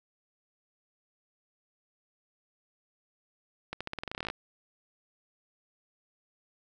accelerating click train, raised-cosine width 0.3 ms, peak -19 dBFS, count 16, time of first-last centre 3.73-4.301 s, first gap 76 ms, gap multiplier 0.89, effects none

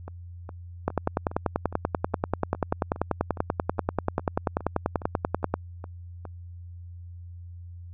two click trains, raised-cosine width 1 ms, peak -24 / -9 dBFS, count 16 / 49, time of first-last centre 0.08-6.253 / 0.88-5.54 s, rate 2.43 / 10.3 Hz, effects added 87 Hz sine -39 dBFS peak until 7.93 s

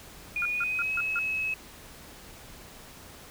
sine tone with pitch glide, 2444 to 2573 Hz, D#7 to E7, -32 to -43 cents, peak -27 dBFS, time 0.36-1.54 s, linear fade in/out 2 ms, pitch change +89 cents, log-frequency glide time 0.48-0.96 s
sine tone bursts, 1400 Hz, F6, 4 cents sharp, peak -28 dBFS, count 5, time 0.42-1.19 s, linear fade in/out 2 ms, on 34 ms, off 150 ms
effects pink hiss -48 dBFS RMS until 3.3 s

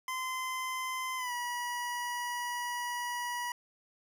25% pulse tone with pitch glide, 1032 to 968.5 Hz, C6 to B5, -24 to -34 cents, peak -30 dBFS, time 0.08-3.52 s, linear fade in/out 2 ms, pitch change -110 cents, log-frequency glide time 1.17-1.32 s, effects none

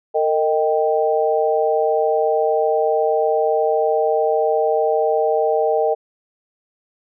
sine chord, Eb major, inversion second, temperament equal with one note detuned, 455.8 / 622.3 / 784 Hz, Bb4 / Eb5 / G5, -39 / 0 / 0 cents, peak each -18 / -19 / -21 dBFS, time 0.14-5.95 s, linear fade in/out 20 ms, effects none

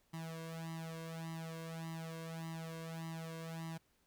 sawtooth tone with flanger, 163.3 Hz, E3, 16 cents flat, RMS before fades -45 dBFS, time 0.13-3.78 s, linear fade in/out 10 ms, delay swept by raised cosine 1 to 1.89 ms, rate 1.7 Hz, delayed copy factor +0.9, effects pink hiss -75 dBFS RMS until 4.06 s

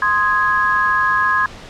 sine chord, Ab major, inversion first, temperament equal, 1046.5 / 1244.5 / 1661.2 Hz, C6 / Eb6 / Ab6, 0 / 0 / 0 cents, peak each -17 / -21 / -16 dBFS, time 0.02-1.46 s, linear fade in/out 2 ms, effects pink hiss -36 dBFS RMS until 1.69 s + low-pass 5000 Hz 12 dB/octave

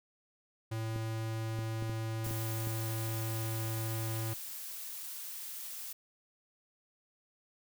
square tone, 111.7 Hz, A2, 27 cents sharp, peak -35 dBFS, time 0.71-4.34 s, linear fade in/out 10 ms
clicks, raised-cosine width 3 ms, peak -29 dBFS, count 7, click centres 0.961 / 1.59 / 1.824 / 1.896 / 2.267 / 2.31 / 2.672 s
blue noise, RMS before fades -43 dBFS, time 2.24-5.93 s, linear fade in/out 5 ms
effects none

